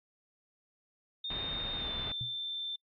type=tone with pitch glide; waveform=sine; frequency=3657 to 3559 Hz; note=A#7 to A7; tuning=-34 to +19 cents; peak=-35 dBFS; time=1.24-2.76 s; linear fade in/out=5 ms; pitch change=-47 cents; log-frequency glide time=1.76-1.89 s
type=low-pass noise; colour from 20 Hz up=pink; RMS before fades=-42 dBFS; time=1.3-2.12 s; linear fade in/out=2 ms; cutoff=3800 Hz; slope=48 dB/octave
type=tone with exponential decay; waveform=sine; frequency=123.2 Hz; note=B2; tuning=4 cents flat; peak=-34 dBFS; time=2.21-2.38 s; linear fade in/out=0 ms; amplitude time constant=35 ms
effects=noise-tail reverb RT60 0.1 s tail -25 dB re dry + AAC 64 kbps